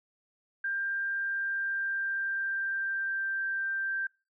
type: tone with pitch glide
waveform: sine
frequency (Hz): 1591 to 1574.5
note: G6 to G6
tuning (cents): +25 to +7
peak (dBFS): -29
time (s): 0.64-4.07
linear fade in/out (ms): 5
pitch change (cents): -18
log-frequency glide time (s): 1.14-3.33
effects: noise-tail reverb RT60 0.3 s tail -24 dB re dry